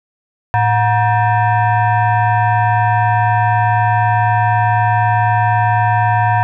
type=tone with frequency modulation; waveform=sine; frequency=110 Hz; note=A2; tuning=in tune; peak=-10 dBFS; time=0.54-6.43 s; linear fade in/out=0 ms; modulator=838 Hz; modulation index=1.4; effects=none